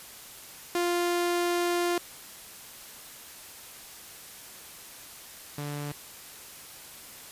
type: tone pair in turn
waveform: sawtooth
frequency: 349.2 / 145.76 Hz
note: F4 / D3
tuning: 0 / -13 cents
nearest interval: octave + minor third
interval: 1513 cents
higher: first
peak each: -21 / -29 dBFS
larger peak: first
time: 0.75-1.98 / 5.58-5.92 s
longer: first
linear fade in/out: 2 ms
effects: white hiss -46 dBFS RMS until 7.31 s + resampled to 32000 Hz